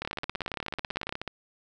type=two click trains; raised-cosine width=0.3 ms; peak=-17 / -16 dBFS; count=21 / 21; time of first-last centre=0.05-1.277 / 0.02-1.125 s; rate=16.3 / 18.1 Hz; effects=none